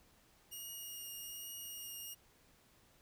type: tone with vibrato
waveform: 5% pulse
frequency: 2859 Hz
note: F7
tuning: 40 cents sharp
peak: -37 dBFS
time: 0.51-2.15 s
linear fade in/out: 20 ms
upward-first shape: triangle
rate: 1.2 Hz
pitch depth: 13 cents each way
effects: pink hiss -68 dBFS RMS until 3.01 s